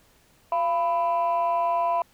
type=tone pair together; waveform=sine; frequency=686 / 994.7 Hz; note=F5 / B5; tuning=-31 / +12 cents; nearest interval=tritone; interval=643 cents; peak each=-22 dBFS; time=0.52-2.02 s; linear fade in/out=2 ms; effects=tanh soft clip ceiling -17 dBFS + pink hiss -60 dBFS RMS until 2.13 s